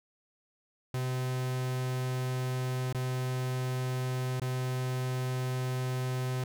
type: tone with dropouts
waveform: 45% pulse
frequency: 128 Hz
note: C3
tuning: 38 cents flat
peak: -30 dBFS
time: 0.94-6.44 s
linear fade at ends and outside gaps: 2 ms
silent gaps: 2.927-2.947 / 4.398-4.417 s
effects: none